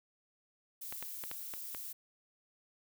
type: noise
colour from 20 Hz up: violet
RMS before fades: -44 dBFS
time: 0.81-1.93 s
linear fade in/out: 10 ms
type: clicks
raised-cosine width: 0.3 ms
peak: -27 dBFS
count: 6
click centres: 0.925 / 1.026 / 1.238 / 1.314 / 1.538 / 1.748 s
effects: none